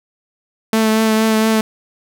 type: tone with vibrato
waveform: sawtooth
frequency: 220 Hz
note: A3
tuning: in tune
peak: -8 dBFS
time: 0.73-1.61 s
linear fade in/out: 2 ms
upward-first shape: triangle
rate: 4.3 Hz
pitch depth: 20 cents each way
effects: none